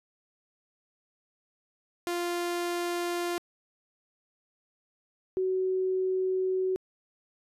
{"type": "tone pair in turn", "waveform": ["sawtooth", "sine"], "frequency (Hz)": [348.4, 374.4], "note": ["F4", "F#4"], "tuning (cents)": [-4, 20], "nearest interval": "minor second", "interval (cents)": 124, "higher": "second", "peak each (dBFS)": -25, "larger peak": "neither", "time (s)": [[2.07, 3.38], [5.37, 6.76]], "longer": "second", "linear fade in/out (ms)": 0, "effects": ["resampled to 32000 Hz"]}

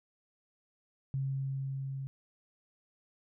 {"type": "tone with level ramp", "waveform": "sine", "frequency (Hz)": 135.4, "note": "C#3", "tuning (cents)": -40, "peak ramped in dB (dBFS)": [-30, -36], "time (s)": [1.14, 2.07], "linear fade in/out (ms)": 0, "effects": []}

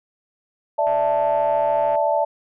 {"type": "chord", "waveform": "sine", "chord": "D suspended second", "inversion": "none", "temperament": "equal with one note detuned", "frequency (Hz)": [585.6, 659.3, 880], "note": ["D5", "E5", "A5"], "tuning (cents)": [-5, 0, 0], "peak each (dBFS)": -21, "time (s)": [0.78, 2.25], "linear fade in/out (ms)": 10}
{"type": "click train", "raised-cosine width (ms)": 0.5, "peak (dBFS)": -23, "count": 143, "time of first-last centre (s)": [0.87, 1.954], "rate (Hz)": 131}
{"effects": []}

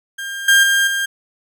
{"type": "tone with level steps", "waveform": "35% pulse", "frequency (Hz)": 1601, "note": "G6", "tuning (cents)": 36, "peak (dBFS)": [-23, -7, -11, -16], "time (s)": [0.18, 1.06], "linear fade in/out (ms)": 10, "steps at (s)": [0.48, 0.63, 0.87], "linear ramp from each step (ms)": 5, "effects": []}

